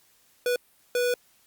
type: tone bursts at uneven times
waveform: square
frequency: 490.7 Hz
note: B4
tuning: 11 cents flat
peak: -23 dBFS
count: 2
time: 0.46-0.56 / 0.95-1.14 s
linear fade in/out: 2 ms
effects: white hiss -62 dBFS RMS until 1.46 s + Opus 48 kbps